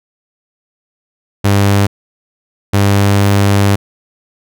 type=tone pair in turn; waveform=sawtooth; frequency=100.1 / 100.1 Hz; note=G2 / G2; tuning=+37 / +37 cents; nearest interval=unison; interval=0 cents; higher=neither; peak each=-4 dBFS; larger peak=neither; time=1.44-1.87 / 2.73-3.76 s; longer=second; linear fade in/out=10 ms; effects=none